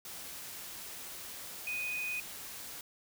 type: tone in noise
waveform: sine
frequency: 2489 Hz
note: D#7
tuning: in tune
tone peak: -34 dBFS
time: 1.67-2.2 s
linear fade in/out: 2 ms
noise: white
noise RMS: -45 dBFS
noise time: 0.05-2.81 s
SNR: +8 dB
effects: none